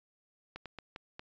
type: slowing click train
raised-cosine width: 0.3 ms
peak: -27 dBFS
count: 5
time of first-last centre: 0.56-1.195 s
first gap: 97 ms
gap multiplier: 1.34
effects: resampled to 16000 Hz